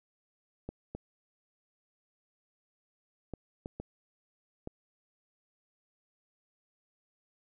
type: clicks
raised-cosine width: 2 ms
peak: -25 dBFS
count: 6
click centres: 0.69 / 0.95 / 3.337 / 3.659 / 3.8 / 4.674 s
effects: none